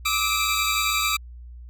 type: tone cluster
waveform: 25% pulse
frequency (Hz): 1181 / 1288 / 2351 / 3827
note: D6 / E6 / D7 / A#7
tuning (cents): +9 / -41 / +1 / +45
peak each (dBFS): -23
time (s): 0.05-1.17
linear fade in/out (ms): 10
effects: added 60 Hz sine -38 dBFS peak until 1.69 s